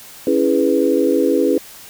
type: chord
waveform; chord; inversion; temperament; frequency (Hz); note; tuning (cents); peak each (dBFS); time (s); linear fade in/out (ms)
sine; C# minor seventh; none; equal; 277.2 / 329.6 / 415.3 / 493.9; C#4 / E4 / G#4 / B4; 0 / 0 / 0 / 0; -18; 0.27-1.58; 2
effects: white hiss -39 dBFS RMS until 1.89 s